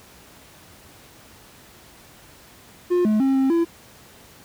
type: tone with pitch steps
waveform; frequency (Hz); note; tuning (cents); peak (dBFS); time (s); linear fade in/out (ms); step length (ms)
triangle; 355.5 / 214.1 / 268.7 / 266.7 / 336.4; F4 / A3 / C4 / C4 / E4; +31 / -47 / +46 / +33 / +35; -14; 2.9-3.65; 20; 150
effects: pink hiss -48 dBFS RMS until 4.44 s + high-pass 60 Hz 12 dB/octave